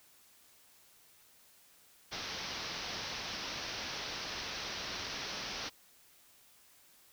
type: low-pass noise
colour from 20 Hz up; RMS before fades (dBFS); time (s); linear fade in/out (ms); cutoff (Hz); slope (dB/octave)
white; -41; 2.11-5.7; 20; 5900; 96
effects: white hiss -63 dBFS RMS until 7.12 s